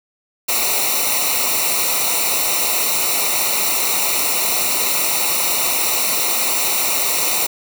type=noise with comb filter; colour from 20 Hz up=white; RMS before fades=-18 dBFS; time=0.48-7.47 s; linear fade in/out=10 ms; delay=0.61 ms; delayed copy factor=-0.85; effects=none